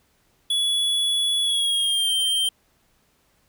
square tone with pitch glide, 3394 to 3148 Hz, G#7 to G7, +37 to +7 cents, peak -20 dBFS, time 0.5-2.49 s, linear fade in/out 5 ms, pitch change -130 cents, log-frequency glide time 1.43-2.12 s, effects pink hiss -64 dBFS RMS until 3.48 s

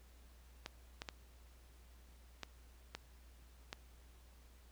clicks, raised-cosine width 0.2 ms, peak -25 dBFS, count 6, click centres 0.661 / 1.019 / 1.088 / 2.433 / 2.95 / 3.729 s, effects added 60 Hz sine -59 dBFS peak until 4.71 s + pink hiss -68 dBFS RMS until 4.71 s

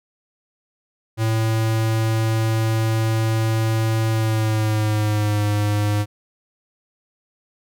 square tone with pitch glide, 111.5 to 104.03 Hz, A2 to G#2, +23 to +3 cents, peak -18 dBFS, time 1.17-6.06 s, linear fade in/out 50 ms, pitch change -120 cents, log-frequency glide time 4.1-5.44 s, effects none

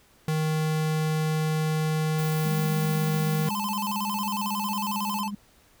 square tone, 156.2 Hz, D#3, 7 cents sharp, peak -24 dBFS, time 0.28-3.49 s, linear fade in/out 2 ms
violet noise, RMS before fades -39 dBFS, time 2.18-5.21 s, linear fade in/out 5 ms
sine tone with tremolo, 203.7 Hz, G#3, 33 cents flat, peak -28 dBFS, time 2.45-5.35 s, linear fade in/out 5 ms, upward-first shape sine, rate 16 Hz, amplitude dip 55%
square tone with vibrato, 950 Hz, A#5, 33 cents sharp, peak -29 dBFS, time 3.46-5.31 s, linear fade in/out 50 ms, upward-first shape square, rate 11 Hz, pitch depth 140 cents each way
effects pink hiss -59 dBFS RMS until 5.8 s

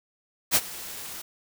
white noise with ADSR envelope, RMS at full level -18 dBFS, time 0.51-1.22 s, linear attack 46 ms, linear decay 44 ms, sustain -20 dB, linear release 8 ms, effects none

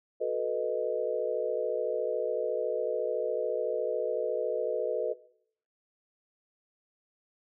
sine chord, B dominant seventh, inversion second, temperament equal, 370 / 440 / 493.9 / 622.3 Hz, F#4 / A4 / B4 / D#5, 0 / 0 / 0 / 0 cents, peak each -37 / -32 / -31 / -33 dBFS, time 0.2-5.14 s, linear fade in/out 20 ms, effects noise-tail reverb RT60 0.6 s tail -18 dB re dry

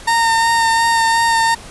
30% pulse tone with vibrato, 916 Hz, A#5, 31 cents flat, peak -9 dBFS, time 0.07-1.55 s, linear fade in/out 10 ms, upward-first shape sine, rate 2.8 Hz, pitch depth 16 cents each way, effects pink hiss -36 dBFS RMS until 1.7 s + resampled to 24000 Hz

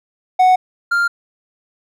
triangle tone pair in turn, 740 / 1396.9 Hz, F#5 / F6, 0 / 0 cents, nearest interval major seventh, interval 1100 cents, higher second, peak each -6 / -11 dBFS, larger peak first, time 0.39-0.56 / 0.91-1.08 s, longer neither, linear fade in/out 10 ms, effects none

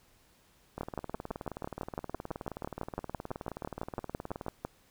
two click trains, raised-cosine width 1 ms, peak -20 / -24 dBFS, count 24 / 71, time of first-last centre 0.81-4.65 / 0.78-4.464 s, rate 5.99 / 19 Hz, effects pink hiss -65 dBFS RMS until 4.9 s

